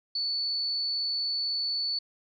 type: tone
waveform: sine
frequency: 4462 Hz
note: C#8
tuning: 11 cents sharp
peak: -27 dBFS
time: 0.15-1.99 s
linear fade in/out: 5 ms
effects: none